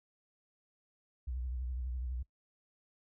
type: tone with vibrato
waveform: sine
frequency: 62.6 Hz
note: B1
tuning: 24 cents sharp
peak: -34 dBFS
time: 1.27-2.23 s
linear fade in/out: 10 ms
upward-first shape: triangle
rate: 12 Hz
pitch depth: 120 cents each way
effects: noise-tail reverb RT60 0.1 s tail -21 dB re dry + tanh soft clip ceiling -31 dBFS